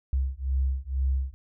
sine beating tone pair, 65.41 / 67.51 Hz, C2 / C#2, 0 / -45 cents, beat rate 2.1 Hz, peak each -27 / -27 dBFS, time 0.13-1.34 s, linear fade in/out 0 ms, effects none

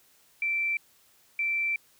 sine tone bursts at uneven times, 2340 Hz, D7, 7 cents flat, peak -25 dBFS, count 2, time 0.42-0.77 / 1.39-1.76 s, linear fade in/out 2 ms, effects white hiss -62 dBFS RMS until 1.99 s

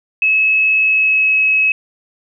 sine tone with pitch glide, 2583 to 2568 Hz, E7 to E7, -36 to -46 cents, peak -10 dBFS, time 0.22-1.72 s, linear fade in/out 2 ms, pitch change -10 cents, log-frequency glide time 0.77-1.38 s, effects none

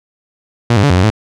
sawtooth tone with pitch steps, 118.5 / 100.2 / 143.8 / 89.7 / 92.5 / 108.5 Hz, A#2 / G2 / D3 / F2 / F#2 / A2, +29 / +38 / -36 / +47 / 0 / -24 cents, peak -4 dBFS, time 0.7-1.102 s, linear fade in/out 5 ms, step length 67 ms, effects low-pass 6000 Hz 12 dB/octave

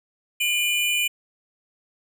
square tone pair together, 2425 / 2974 Hz, D#7 / F#7, -45 / +8 cents, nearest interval major third, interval 353 cents, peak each -23 / -25 dBFS, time 0.4-1.08 s, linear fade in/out 10 ms, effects none

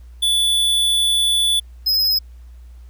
square tone pair in turn, 3462 / 5097 Hz, A7 / D#8, -29 / +41 cents, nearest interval perfect fifth, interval 670 cents, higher second, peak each -15 dBFS, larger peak neither, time 0.22-1.6 / 1.86-2.19 s, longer first, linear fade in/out 10 ms, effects added 60 Hz sine -37 dBFS peak until 2.89 s + pink hiss -60 dBFS RMS until 2.89 s

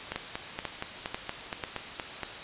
two click trains, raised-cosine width 0.3 ms, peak -16 / -15 dBFS, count 10 / 4, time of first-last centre 0.12-2.233 / 0.16-1.638 s, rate 4.26 / 2.03 Hz, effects white hiss -40 dBFS RMS until 2.43 s + resampled to 8000 Hz

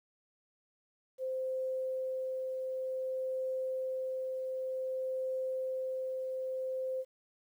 sine tone with tremolo, 520 Hz, C5, 11 cents flat, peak -32 dBFS, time 1.18-7.05 s, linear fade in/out 50 ms, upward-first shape triangle, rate 0.54 Hz, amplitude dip 25%, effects 11-bit

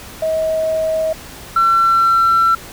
sine tone pair in turn, 637 / 1349.8 Hz, D#5 / E6, +41 / +41 cents, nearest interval octave + minor second, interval 1300 cents, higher second, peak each -14 / -8 dBFS, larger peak second, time 0.22-1.13 / 1.56-2.55 s, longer second, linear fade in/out 5 ms, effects tanh soft clip ceiling -7 dBFS + pink hiss -35 dBFS RMS until 2.72 s

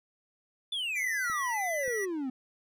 triangle exponential sweep, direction down, 3541 to 249 Hz, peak -29 dBFS, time 0.72-2.3 s, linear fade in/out 5 ms
square tone with vibrato, 1975.5 Hz, B6, in tune, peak -33 dBFS, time 0.95-2.06 s, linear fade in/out 20 ms, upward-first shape square, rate 1.7 Hz, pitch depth 28 cents each way
clicks, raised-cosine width 3 ms, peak -36 dBFS, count 2, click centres 1.299 / 1.879 s
effects none

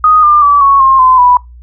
sine tone with pitch steps, 1244.5 / 1197.3 / 1151.8 / 1108.1 / 1066 / 1025.6 / 986.6 Hz, D#6 / D6 / D6 / C#6 / C6 / C6 / B5, 0 / +33 / -34 / -1 / +32 / -35 / -2 cents, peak -3 dBFS, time 0.04-1.37 s, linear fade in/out 2 ms, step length 190 ms, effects noise-tail reverb RT60 0.2 s tail -23 dB re dry + added 60 Hz sine -31 dBFS peak until 1.62 s

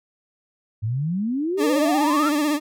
sine exponential sweep, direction up, 102.3 to 1427 Hz, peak -21 dBFS, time 0.82-2.3 s, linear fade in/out 20 ms
40% pulse tone with vibrato, 297.2 Hz, D4, 21 cents sharp, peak -18 dBFS, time 1.57-2.6 s, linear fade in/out 50 ms, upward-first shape sine, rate 16 Hz, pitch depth 68 cents each way
effects none

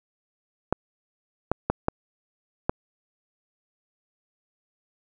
clicks, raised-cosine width 1 ms, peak -7 dBFS, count 5, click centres 0.726 / 1.516 / 1.7 / 1.884 / 2.695 s, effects none

